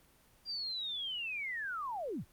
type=linear sweep; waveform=sine; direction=down; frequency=4811 to 51.7 Hz; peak=-36 dBFS; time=0.45-2.25 s; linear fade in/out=50 ms; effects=pink hiss -65 dBFS RMS until 2.32 s + Opus 24 kbps